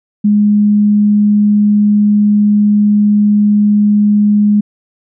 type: tone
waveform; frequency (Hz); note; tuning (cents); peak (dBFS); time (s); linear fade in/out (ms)
sine; 207.7; G#3; 0; -6; 0.24-4.61; 10
effects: none